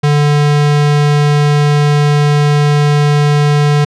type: tone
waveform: square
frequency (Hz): 146.83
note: D3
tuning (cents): 0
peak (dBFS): -8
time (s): 0.03-3.85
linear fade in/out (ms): 10
effects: low-pass 6000 Hz 12 dB/octave